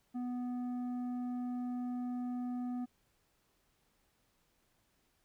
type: tone with tanh clipping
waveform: sine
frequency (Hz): 246.9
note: B3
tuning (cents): 0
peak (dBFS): -37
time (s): 0.14-2.86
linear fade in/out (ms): 20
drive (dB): 8
effects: pink hiss -75 dBFS RMS until 5.24 s